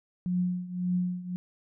sine tone with tremolo, 179.8 Hz, F#3, 49 cents flat, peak -23 dBFS, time 0.26-1.36 s, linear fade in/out 0 ms, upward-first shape triangle, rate 1.8 Hz, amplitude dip 85%, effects none

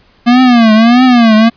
square tone with vibrato, 235.5 Hz, A#3, 18 cents sharp, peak -4 dBFS, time 0.26-1.5 s, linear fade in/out 20 ms, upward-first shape triangle, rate 1.6 Hz, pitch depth 170 cents each way, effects pink hiss -48 dBFS RMS until 1.56 s + resampled to 11025 Hz

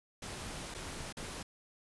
pink noise with dropouts, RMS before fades -43 dBFS, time 0.22-1.43 s, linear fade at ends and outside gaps 5 ms, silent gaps 0.742-0.746 / 1.126-1.169 s, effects resampled to 24000 Hz

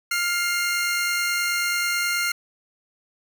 sawtooth tone pair together, 1396.9 / 2120 Hz, F6 / C7, 0 / +22 cents, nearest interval perfect fifth, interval 722 cents, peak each -21 dBFS, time 0.11-2.32 s, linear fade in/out 5 ms, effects none

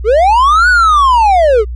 triangle linear two-way sweep, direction up then down, 392 to 1500 to 392 Hz, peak -3 dBFS, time 0.04-1.65 s, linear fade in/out 50 ms, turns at 0.69 s, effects added 60 Hz sine -18 dBFS peak until 1.75 s + MP3 48 kbps

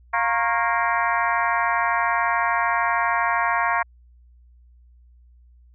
harmonic tone with a mistuned harmonic, 233.1 Hz, A#3, in tune, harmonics 3 / 4 / 5 / 6 / 7 / 8 / 9 / 10, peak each -26 / -25 / -24 / -29 / -28 / -28 / -32 / -34 dBFS, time 0.13-3.83 s, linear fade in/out 10 ms, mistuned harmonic 5, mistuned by -110 cents, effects added 60 Hz sine -49 dBFS peak until 5.74 s

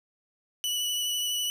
sawtooth tone with vibrato, 2957 Hz, F#7, 2 cents flat, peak -24 dBFS, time 0.64-1.5 s, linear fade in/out 0 ms, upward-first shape triangle, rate 12 Hz, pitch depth 18 cents each way, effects none

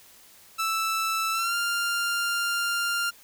sawtooth tone with pitch glide, 1320 to 1396.1 Hz, E6 to F6, +2 to -1 cents, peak -21 dBFS, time 0.58-3.11 s, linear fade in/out 20 ms, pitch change +97 cents, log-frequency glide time 1.32-1.55 s, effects white hiss -53 dBFS RMS until 3.23 s

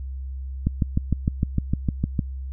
click train, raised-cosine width 5 ms, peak -8 dBFS, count 11, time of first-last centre 0.67-2.192 s, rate 6.57 Hz, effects added 66 Hz sine -29 dBFS peak until 2.52 s

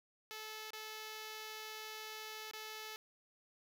5% pulse tone with dropouts, 434.1 Hz, A4, 23 cents flat, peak -34 dBFS, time 0.31-2.96 s, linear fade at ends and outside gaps 0 ms, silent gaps 0.705-0.733 / 2.512-2.535 s, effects none

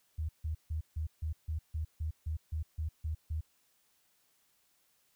sine tone bursts, 78.4 Hz, D#2, 14 cents sharp, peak -32 dBFS, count 13, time 0.18-3.41 s, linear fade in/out 10 ms, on 110 ms, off 150 ms, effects white hiss -72 dBFS RMS until 5.15 s

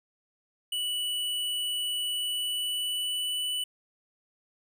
square tone with pitch glide, 2955 to 2976 Hz, F#7 to F#7, -3 to +9 cents, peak -29 dBFS, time 0.72-3.64 s, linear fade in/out 5 ms, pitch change +12 cents, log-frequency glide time 2.07-3.51 s, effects none

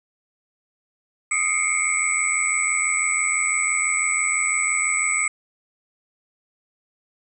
sine tone cluster, 1253 / 2112 / 2198 / 2325 / 7930 Hz, D#6 / C7 / C#7 / D7 / B8, +12 / +16 / -15 / -18 / +6 cents, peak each -30 / -26 / -24 / -30 / -23 dBFS, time 1.31-5.28 s, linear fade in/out 5 ms, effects none

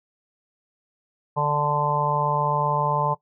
harmonic tone, 147.4 Hz, D3, 7 cents sharp, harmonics 1 / 3 / 4 / 5 / 6 / 7, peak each -26 / -31 / -28 / -34 / -24 / -26 dBFS, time 1.36-3.15 s, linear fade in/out 20 ms, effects noise-tail reverb RT60 0.1 s tail -17 dB re dry

